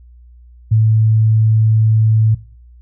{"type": "tone", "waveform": "sine", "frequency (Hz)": 110, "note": "A2", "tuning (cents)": 0, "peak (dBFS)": -8, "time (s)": [0.71, 2.35], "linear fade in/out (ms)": 10, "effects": ["noise-tail reverb RT60 0.5 s tail -21 dB re dry", "added 60 Hz sine -39 dBFS peak until 2.81 s"]}